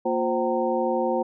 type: tone cluster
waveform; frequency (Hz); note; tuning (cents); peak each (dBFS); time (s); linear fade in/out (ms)
sine; 233.1 / 353.9 / 523 / 766 / 918; A#3 / F4 / C5 / G5 / A#5; 0 / +23 / -1 / -40 / -27; -29 / -27 / -25 / -29 / -30; 0.05-1.23; 10
effects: none